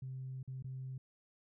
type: tone with dropouts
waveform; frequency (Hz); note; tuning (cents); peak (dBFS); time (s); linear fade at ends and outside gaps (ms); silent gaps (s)
sine; 130.81; C3; 0; -40; 0.02-0.98; 5; 0.43-0.476 / 0.625-0.643
effects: tanh soft clip ceiling -36 dBFS